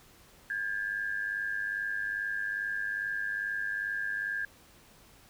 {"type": "tone pair together", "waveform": "sine", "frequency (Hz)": [1611.6, 1714], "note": ["G6", "A6"], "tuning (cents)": [48, -46], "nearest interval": "minor second", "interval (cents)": 106, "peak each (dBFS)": [-32, -36], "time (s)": [0.5, 4.45], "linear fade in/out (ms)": 2, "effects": ["pink hiss -58 dBFS RMS until 5.29 s"]}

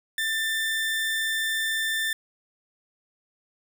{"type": "tone", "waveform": "30% pulse", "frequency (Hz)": 1782, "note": "A6", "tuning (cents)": 22, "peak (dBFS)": -22, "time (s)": [0.18, 2.13], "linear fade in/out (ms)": 2, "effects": []}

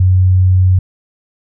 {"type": "tone", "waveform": "sine", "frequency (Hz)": 92.5, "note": "F#2", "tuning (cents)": 0, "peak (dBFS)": -6, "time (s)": [0, 0.79], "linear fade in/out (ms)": 5, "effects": []}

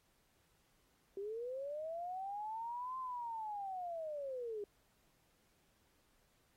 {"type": "linear two-way sweep", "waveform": "sine", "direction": "up then down", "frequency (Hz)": [384.8, 1046.5, 399.8], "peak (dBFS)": -40, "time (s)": [1.17, 4.64], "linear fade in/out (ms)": 2, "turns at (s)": 2.98, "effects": ["pink hiss -75 dBFS RMS until 6.56 s", "AAC 48 kbps"]}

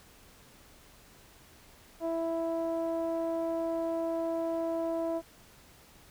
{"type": "tone with low-pass filter", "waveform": "sawtooth", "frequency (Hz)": 330.2, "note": "E4", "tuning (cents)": 3, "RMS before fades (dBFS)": -32, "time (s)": [2, 5.22], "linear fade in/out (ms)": 50, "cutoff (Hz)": 740, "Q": 3.7, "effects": ["pink hiss -57 dBFS RMS until 6.1 s"]}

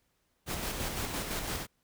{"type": "noise with tremolo", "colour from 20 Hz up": "pink", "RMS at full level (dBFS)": -34, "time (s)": [0.46, 1.67], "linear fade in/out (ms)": 50, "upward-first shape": "square", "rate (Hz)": 5.9, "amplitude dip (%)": 35, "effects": ["pink hiss -75 dBFS RMS until 1.83 s"]}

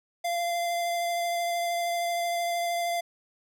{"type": "tone with vibrato", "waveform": "square", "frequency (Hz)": 690, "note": "F5", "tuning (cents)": -21, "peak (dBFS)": -27, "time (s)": [0.24, 3.01], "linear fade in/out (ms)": 10, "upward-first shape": "sine", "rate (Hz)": 13, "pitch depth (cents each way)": 12, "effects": []}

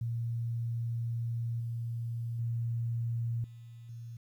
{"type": "tone with level steps", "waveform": "sine", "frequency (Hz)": 116.7, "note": "A#2", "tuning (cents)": 2, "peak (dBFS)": [-31, -33, -30, -46, -41], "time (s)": [0.01, 4.17], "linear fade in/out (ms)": 5, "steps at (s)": [1.6, 2.39, 3.44, 3.89], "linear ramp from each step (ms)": 2, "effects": ["11-bit"]}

